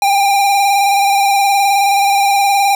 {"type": "tone with vibrato", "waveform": "square", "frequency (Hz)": 797, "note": "G5", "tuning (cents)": 28, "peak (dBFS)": -10, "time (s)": [0.02, 2.75], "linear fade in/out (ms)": 2, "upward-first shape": "square", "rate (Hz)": 19, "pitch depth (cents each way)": 24, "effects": []}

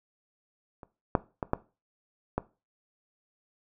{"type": "clicks", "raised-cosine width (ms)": 1, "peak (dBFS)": [-30, -7, -16, -10, -13], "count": 5, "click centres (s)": [0.832, 1.152, 1.428, 1.534, 2.38], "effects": ["noise-tail reverb RT60 0.3 s tail -18 dB re dry"]}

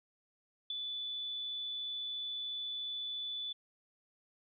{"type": "tone with ADSR envelope", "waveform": "sine", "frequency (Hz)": 3477, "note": "A7", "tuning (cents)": -21, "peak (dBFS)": -33, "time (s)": [0.7, 3.53], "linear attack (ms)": 4, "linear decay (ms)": 13, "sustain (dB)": -4, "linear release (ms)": 10, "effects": []}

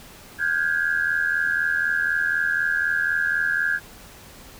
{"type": "tone cluster", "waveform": "sine", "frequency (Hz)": [1425, 1577, 1661], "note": ["F6", "G6", "G#6"], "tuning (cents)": [34, 10, 0], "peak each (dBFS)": [-29, -23, -23], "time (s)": [0.38, 3.8], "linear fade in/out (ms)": 50, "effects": ["pink hiss -45 dBFS RMS until 4.59 s"]}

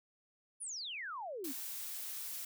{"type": "exponential sweep", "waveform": "sine", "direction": "down", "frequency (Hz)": [10548, 246.9], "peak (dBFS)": -40, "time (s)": [0.6, 1.53], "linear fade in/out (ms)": 20}
{"type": "noise", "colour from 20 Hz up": "blue", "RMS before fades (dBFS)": -43, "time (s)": [1.44, 2.45], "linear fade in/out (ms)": 5}
{"effects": []}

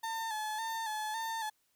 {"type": "tone with vibrato", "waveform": "35% pulse", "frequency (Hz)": 880, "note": "A5", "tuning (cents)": 0, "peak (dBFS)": -33, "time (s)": [0.03, 1.5], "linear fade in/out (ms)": 10, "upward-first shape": "square", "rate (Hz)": 1.8, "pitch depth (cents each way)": 43, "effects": ["white hiss -75 dBFS RMS until 1.75 s"]}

